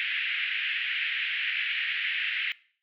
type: band-pass noise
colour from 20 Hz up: white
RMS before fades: -30 dBFS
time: 0-2.52 s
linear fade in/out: 0 ms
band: 1700 to 3000 Hz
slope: 48 dB/octave
effects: noise-tail reverb RT60 0.5 s tail -21 dB re dry